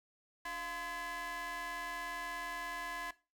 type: ring-modulated tone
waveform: 30% pulse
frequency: 330.4 Hz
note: E4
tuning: 4 cents sharp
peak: -34 dBFS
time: 0.45-3.11 s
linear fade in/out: 5 ms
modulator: 1360 Hz
effects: noise-tail reverb RT60 0.3 s tail -18 dB re dry